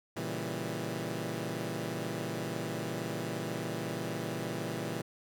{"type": "chord", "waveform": "15% pulse", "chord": "A# diminished seventh", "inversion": "none", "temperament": "equal", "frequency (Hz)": [116.54, 138.59, 164.81, 196], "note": ["A#2", "C#3", "E3", "G3"], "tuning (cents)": [0, 0, 0, 0], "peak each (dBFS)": [-33, -36, -32, -35], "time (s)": [0.16, 5.02], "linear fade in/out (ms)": 10, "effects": []}